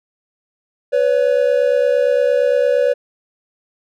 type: tone pair together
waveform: triangle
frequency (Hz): 495.6 / 564.3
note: B4 / C#5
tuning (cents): +6 / +31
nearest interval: major second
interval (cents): 225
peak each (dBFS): -13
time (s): 0.92-2.94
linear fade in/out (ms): 20
effects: none